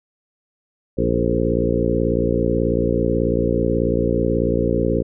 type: harmonic tone with a mistuned harmonic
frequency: 58.27 Hz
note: A#1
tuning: in tune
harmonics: 1 / 2 / 3 / 4 / 5 / 6 / 7 / 8 / 9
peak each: -25 / -25 / -25 / -25 / -25 / -25 / -25 / -25 / -25 dBFS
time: 0.97-5.03 s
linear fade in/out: 20 ms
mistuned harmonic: 8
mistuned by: -25 cents
effects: none